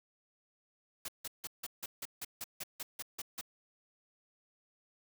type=noise bursts; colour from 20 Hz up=white; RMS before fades=-41 dBFS; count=13; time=1.05-3.412 s; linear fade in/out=5 ms; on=34 ms; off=160 ms; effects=none